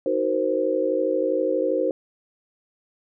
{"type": "chord", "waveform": "sine", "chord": "C half-diminished seventh", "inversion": "first", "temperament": "just", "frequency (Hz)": [314, 376.7, 470.9, 523.3], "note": ["Eb4", "Gb4", "Bb4", "C5"], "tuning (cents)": [16, 31, 18, 0], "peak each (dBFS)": [-27, -27, -26, -23], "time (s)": [0.06, 1.91], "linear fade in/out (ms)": 2, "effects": []}